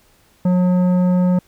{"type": "tone with tanh clipping", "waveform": "triangle", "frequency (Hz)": 180.7, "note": "F#3", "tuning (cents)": -41, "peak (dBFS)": -14, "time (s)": [0.45, 1.39], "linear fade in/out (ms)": 5, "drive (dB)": 15, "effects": ["pink hiss -55 dBFS RMS until 1.47 s"]}